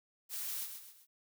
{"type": "noise with echo", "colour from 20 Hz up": "blue", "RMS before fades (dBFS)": -40, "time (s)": [0.29, 0.68], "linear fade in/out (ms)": 50, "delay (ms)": 130, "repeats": 3, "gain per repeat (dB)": -7, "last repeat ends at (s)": 1.07, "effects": []}